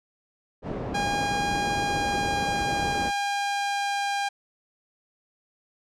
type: low-pass noise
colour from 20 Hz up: white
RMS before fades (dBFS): -32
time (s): 0.62-3.12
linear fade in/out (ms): 50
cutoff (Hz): 480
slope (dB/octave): 12
type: tone with pitch glide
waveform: sawtooth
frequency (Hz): 813 to 803.7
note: G#5 to G5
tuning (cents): -37 to +43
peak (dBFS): -21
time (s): 0.94-4.29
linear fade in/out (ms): 10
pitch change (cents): -20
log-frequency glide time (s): 1.57-4.14
effects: low-pass 7000 Hz 12 dB/octave